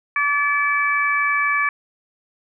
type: harmonic tone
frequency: 576 Hz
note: D5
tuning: 34 cents flat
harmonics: 2 / 3 / 4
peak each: -21 / -21 / -21 dBFS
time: 0.16-1.69 s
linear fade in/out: 2 ms
effects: none